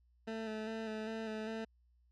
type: tone with vibrato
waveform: 20% pulse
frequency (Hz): 220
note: A3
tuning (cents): 0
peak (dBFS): -34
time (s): 0.27-1.65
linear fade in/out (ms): 10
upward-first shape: square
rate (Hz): 2.5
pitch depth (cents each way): 22
effects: added 60 Hz sine -67 dBFS peak until 2.11 s + low-pass 4000 Hz 12 dB/octave